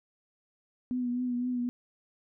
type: tone with vibrato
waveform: sine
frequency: 246.9 Hz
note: B3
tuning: in tune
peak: -28 dBFS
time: 0.91-1.69 s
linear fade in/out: 0 ms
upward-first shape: triangle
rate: 3.9 Hz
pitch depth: 39 cents each way
effects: none